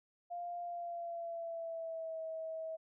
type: tone with pitch glide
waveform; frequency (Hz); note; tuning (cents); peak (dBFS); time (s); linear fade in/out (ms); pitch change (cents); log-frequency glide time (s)
sine; 698.5 to 644.2; F5 to E5; 0 to -40; -39; 0.3-2.77; 20; -140; 0.62-2.21
effects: none

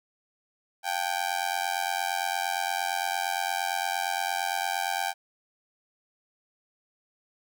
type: tone with amplitude modulation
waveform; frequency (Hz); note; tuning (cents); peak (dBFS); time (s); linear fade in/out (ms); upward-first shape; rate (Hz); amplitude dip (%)
sawtooth; 784; G5; 0; -19; 0.83-5.14; 50; sine; 88.7; 100
effects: none

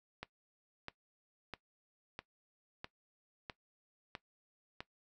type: click train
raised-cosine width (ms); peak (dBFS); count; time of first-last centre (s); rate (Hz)
0.3; -26; 8; 0.23-4.805; 1.53
effects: noise-tail reverb RT60 0.1 s tail -18 dB re dry

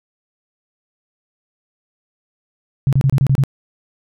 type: tone bursts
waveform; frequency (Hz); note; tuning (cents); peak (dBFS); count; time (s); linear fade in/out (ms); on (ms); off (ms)
sine; 135.7; C#3; -36; -10; 7; 2.87-3.437; 0; 57; 28
effects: none

